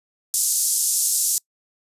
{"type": "band-pass noise", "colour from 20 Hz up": "white", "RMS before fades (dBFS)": -21, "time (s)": [0.34, 1.38], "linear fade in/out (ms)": 0, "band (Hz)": [5900, 11000], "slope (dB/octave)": 24, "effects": ["noise-tail reverb RT60 0.1 s tail -25 dB re dry", "resampled to 32000 Hz"]}